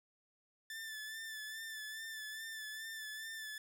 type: tone with vibrato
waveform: sawtooth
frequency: 1760 Hz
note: A6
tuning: in tune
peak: -40 dBFS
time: 0.7-3.58 s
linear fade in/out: 2 ms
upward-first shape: sine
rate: 2.4 Hz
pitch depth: 36 cents each way
effects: none